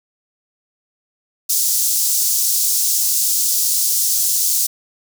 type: high-pass noise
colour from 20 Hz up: pink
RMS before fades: -17 dBFS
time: 1.49-4.67 s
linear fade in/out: 10 ms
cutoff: 5500 Hz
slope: 24 dB/octave
effects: none